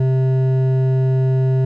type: tone with hard clipping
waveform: sine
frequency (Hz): 130.81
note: C3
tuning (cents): 0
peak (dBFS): -15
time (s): 0-1.65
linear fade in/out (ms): 5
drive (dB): 9
effects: none